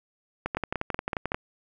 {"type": "two click trains", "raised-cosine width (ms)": 0.5, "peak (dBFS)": [-13, -13], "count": [5, 11], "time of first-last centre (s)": [[0.57, 1.319], [0.46, 1.345]], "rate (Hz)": [5.34, 11.3], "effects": []}